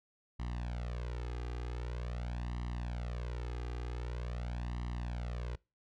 sawtooth tone with flanger, 60 Hz, B1, 49 cents flat, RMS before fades -39 dBFS, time 0.39-5.56 s, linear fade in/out 10 ms, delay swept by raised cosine 1 to 2.5 ms, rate 0.45 Hz, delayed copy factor +0.85, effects noise-tail reverb RT60 0.3 s tail -25 dB re dry + low-pass 5000 Hz 12 dB/octave

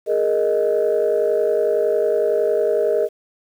sine chord, Ab suspended second, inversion none, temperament equal, 415.3 / 466.2 / 622.3 Hz, Ab4 / Bb4 / Eb5, 0 / 0 / 0 cents, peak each -19 dBFS, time 0.06-3.09 s, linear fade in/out 50 ms, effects tanh soft clip ceiling -9 dBFS + 8-bit

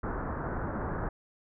pink low-pass noise, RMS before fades -34 dBFS, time 0.03-1.09 s, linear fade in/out 5 ms, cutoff 1600 Hz, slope 48 dB/octave, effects none

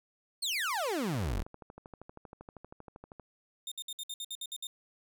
30% pulse exponential sweep, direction down, 4524 to 34.58 Hz, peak -28 dBFS, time 0.42-1.43 s, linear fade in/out 10 ms
click train, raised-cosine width 1 ms, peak -33 dBFS, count 27, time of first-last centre 1.15-3.197 s, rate 12.7 Hz
sawtooth tone bursts, 3639 Hz, A#7, 42 cents flat, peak -34 dBFS, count 10, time 3.67-4.67 s, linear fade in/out 2 ms, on 46 ms, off 60 ms
effects none

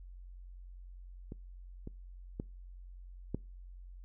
clicks, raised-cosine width 3 ms, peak -30 / -30 / -24 / -21 dBFS, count 4, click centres 1.321 / 1.874 / 2.399 / 3.346 s, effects noise-tail reverb RT60 0.3 s tail -25 dB re dry + added 45 Hz sine -47 dBFS peak until 4.04 s

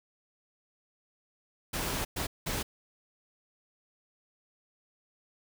pink noise bursts at uneven times, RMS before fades -33 dBFS, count 3, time 1.73-2.05 / 2.16-2.27 / 2.46-2.63 s, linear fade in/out 10 ms, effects none

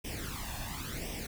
pink noise with flanger, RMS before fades -39 dBFS, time 0.04-1.27 s, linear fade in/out 10 ms, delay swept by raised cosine 0.35 to 1.16 ms, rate 0.94 Hz, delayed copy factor +0.75, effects none

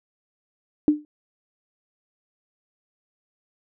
sine tone with exponential decay, 299.2 Hz, D4, 32 cents sharp, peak -10 dBFS, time 0.88-1.05 s, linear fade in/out 1 ms, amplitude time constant 35 ms, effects none

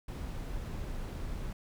brown noise, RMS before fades -38 dBFS, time 0.08-1.53 s, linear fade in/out 5 ms, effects none

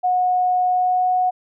sine tone with pitch glide, 729 to 733.6 Hz, F#5 to F#5, -26 to -15 cents, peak -15 dBFS, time 0.03-1.31 s, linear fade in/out 20 ms, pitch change +11 cents, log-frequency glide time 0.68-1.08 s, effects none

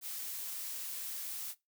blue noise, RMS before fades -41 dBFS, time 0.01-1.55 s, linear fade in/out 50 ms, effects noise-tail reverb RT60 0.2 s tail -20 dB re dry

